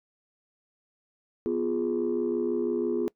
sine chord, F diminished, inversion second, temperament equal, 246.9 / 349.2 / 415.3 Hz, Cb4 / F4 / Ab4, 0 / 0 / 0 cents, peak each -30 / -27 / -28 dBFS, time 1.46-3.08 s, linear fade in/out 0 ms, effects noise-tail reverb RT60 0.1 s tail -24 dB re dry + tanh soft clip ceiling -19 dBFS

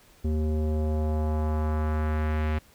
square tone with low-pass filter sweep, 77.2 Hz, D#2, 13 cents flat, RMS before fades -26 dBFS, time 0.24-2.59 s, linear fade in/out 10 ms, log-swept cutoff 340 to 2400 Hz, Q 1.5, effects pink hiss -57 dBFS RMS until 2.74 s

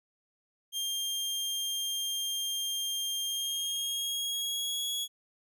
sawtooth tone with pitch glide, 3200 to 3344 Hz, G7 to G#7, +35 to +11 cents, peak -28 dBFS, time 0.72-5.08 s, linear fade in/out 50 ms, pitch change +76 cents, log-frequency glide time 3.24-4.86 s, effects none

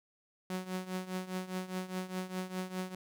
sawtooth tone with tremolo, 185 Hz, F#3, in tune, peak -29 dBFS, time 0.5-2.95 s, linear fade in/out 2 ms, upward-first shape triangle, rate 4.9 Hz, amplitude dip 85%, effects none

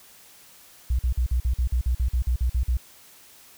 sine tone bursts, 61.4 Hz, B1, 9 cents flat, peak -19 dBFS, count 14, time 0.9-2.771 s, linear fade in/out 5 ms, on 90 ms, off 47 ms, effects white hiss -51 dBFS RMS until 3.57 s

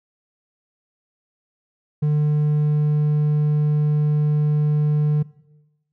sine tone with hard clipping, 150 Hz, D3, 37 cents sharp, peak -17 dBFS, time 2.02-5.23 s, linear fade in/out 10 ms, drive 3 dB, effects noise-tail reverb RT60 1.0 s tail -20 dB re dry

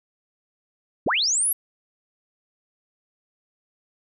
sine linear sweep, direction up, 87 to 11650 Hz, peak -19 dBFS, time 1.06-1.53 s, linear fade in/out 5 ms, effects none

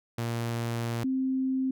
sawtooth / sine tone pair in turn, 116.9 / 262.4 Hz, A#2 / C4, +5 / +5 cents, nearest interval octave + major second, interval 1400 cents, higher second, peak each -25 dBFS, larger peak neither, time 0.18-1.04 / 1.04-1.71 s, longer first, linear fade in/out 5 ms, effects none

